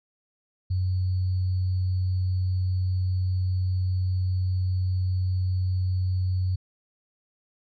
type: tone with sample-and-hold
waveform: sine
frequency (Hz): 92.5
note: F#2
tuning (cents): 0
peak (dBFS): -22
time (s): 0.7-6.56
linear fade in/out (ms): 10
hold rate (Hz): 4410
effects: resampled to 16000 Hz